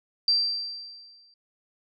sine tone with exponential decay, 4699 Hz, D8, in tune, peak -17 dBFS, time 0.28-1.34 s, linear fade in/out 2 ms, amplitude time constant 230 ms, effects none

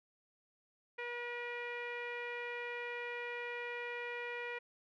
sawtooth tone with low-pass filter, 481 Hz, B4, 46 cents flat, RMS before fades -42 dBFS, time 0.98-4.59 s, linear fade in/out 10 ms, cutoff 2200 Hz, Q 7.4, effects none

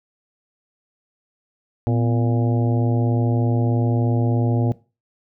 harmonic tone with a mistuned harmonic, 116.8 Hz, A#2, 4 cents sharp, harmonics 1 / 2 / 3 / 4 / 5 / 6 / 7, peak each -18 / -24 / -28 / -30 / -32 / -34 / -35 dBFS, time 1.87-4.72 s, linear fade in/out 0 ms, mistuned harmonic 2, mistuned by +110 cents, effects noise-tail reverb RT60 0.3 s tail -19 dB re dry

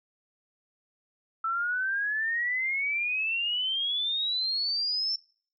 sine exponential sweep, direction up, 1318.5 to 5400 Hz, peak -26 dBFS, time 1.44-5.16 s, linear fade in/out 5 ms, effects noise-tail reverb RT60 0.5 s tail -25 dB re dry

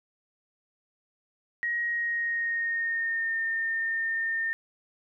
sine tone with pitch glide, 1890 to 1817.2 Hz, A#6 to A#6, +23 to -45 cents, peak -26 dBFS, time 1.63-4.53 s, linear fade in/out 0 ms, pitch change -68 cents, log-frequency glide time 1.82-3.4 s, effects none

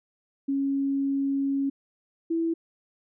sine tone pair in turn, 275.6 / 330.3 Hz, C#4 / E4, -10 / +4 cents, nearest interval minor third, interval 314 cents, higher second, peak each -23 dBFS, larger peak neither, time 0.48-1.7 / 2.3-2.54 s, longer first, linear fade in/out 10 ms, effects none

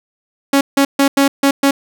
sawtooth tone bursts at uneven times, 277.2 Hz, C#4, in tune, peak -5 dBFS, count 6, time 0.53-0.61 / 0.77-0.85 / 0.99-1.08 / 1.17-1.28 / 1.43-1.51 / 1.63-1.71 s, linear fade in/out 5 ms, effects none

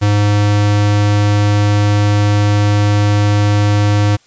square tone, 103.3 Hz, G#2, 9 cents flat, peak -10 dBFS, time 0.01-4.17 s, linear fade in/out 20 ms, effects white hiss -51 dBFS RMS until 4.26 s + resampled to 16000 Hz

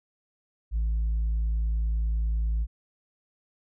sine tone, 55 Hz, A1, in tune, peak -21 dBFS, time 0.71-2.67 s, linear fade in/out 50 ms, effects tanh soft clip ceiling -22 dBFS

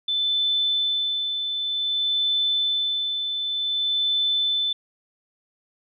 sine tone with tremolo, 3520 Hz, A7, in tune, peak -19 dBFS, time 0.08-4.73 s, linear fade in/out 5 ms, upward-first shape sine, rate 0.54 Hz, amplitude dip 45%, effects none

